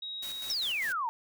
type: tone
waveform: sine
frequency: 3801 Hz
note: A#7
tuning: 33 cents sharp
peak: -36 dBFS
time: 0.02-0.54 s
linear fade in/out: 5 ms
type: noise with tremolo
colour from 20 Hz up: white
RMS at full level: -43 dBFS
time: 0.22-0.93 s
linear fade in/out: 10 ms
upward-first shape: square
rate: 5 Hz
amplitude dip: 50%
type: exponential sweep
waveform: sine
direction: down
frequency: 5660 to 880 Hz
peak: -29 dBFS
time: 0.5-1.09 s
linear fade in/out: 0 ms
effects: none